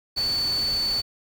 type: tone in noise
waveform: sine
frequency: 4483 Hz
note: C#8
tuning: 19 cents sharp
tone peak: -22 dBFS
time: 0.16-1.02 s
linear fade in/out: 20 ms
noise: pink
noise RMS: -36 dBFS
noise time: 0.16-1.02 s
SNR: +11 dB
effects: none